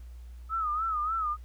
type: tone with vibrato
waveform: sine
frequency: 1269 Hz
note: D#6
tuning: 34 cents sharp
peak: -27 dBFS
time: 0.49-1.37 s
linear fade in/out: 50 ms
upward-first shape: sine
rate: 3.4 Hz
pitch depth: 100 cents each way
effects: added 60 Hz sine -42 dBFS peak until 1.44 s + pink hiss -65 dBFS RMS until 1.44 s